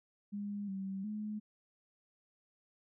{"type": "tone with pitch steps", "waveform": "sine", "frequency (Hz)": [203.8, 193.1, 211.9], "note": ["G#3", "G3", "G#3"], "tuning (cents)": [-32, -26, 35], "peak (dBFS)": -37, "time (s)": [0.32, 1.4], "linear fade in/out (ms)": 20, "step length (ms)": 360, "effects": []}